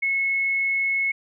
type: tone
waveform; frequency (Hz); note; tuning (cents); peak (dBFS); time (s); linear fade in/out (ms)
sine; 2187; C#7; -24; -20; 0.02-1.12; 10
effects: none

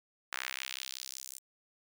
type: tone with high-pass filter sweep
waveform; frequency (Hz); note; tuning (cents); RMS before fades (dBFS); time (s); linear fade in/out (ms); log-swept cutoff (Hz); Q
sawtooth; 65.41; C2; 0; -42; 0.32-1.39; 10; 1500 to 8300; 1.5
effects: none

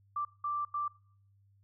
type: tone bursts at uneven times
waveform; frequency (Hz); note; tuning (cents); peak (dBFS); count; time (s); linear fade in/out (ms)
sine; 1174.7; D6; 0; -31; 3; 0.16-0.25 / 0.44-0.65 / 0.74-0.88; 5
effects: noise-tail reverb RT60 0.6 s tail -24 dB re dry + added 99 Hz sine -63 dBFS peak until 1.63 s

